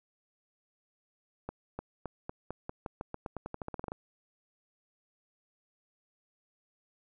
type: accelerating click train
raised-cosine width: 1 ms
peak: -23 dBFS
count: 20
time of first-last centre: 1.49-3.919 s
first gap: 300 ms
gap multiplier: 0.89
effects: none